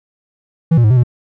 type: tone with pitch steps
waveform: triangle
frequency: 164 / 119 / 106.5 / 127.9 / 121.6 Hz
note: E3 / A#2 / G#2 / C3 / B2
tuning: -9 / +36 / +44 / -39 / -26 cents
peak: -5 dBFS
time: 0.71-1.035 s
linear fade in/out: 10 ms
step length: 65 ms
effects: none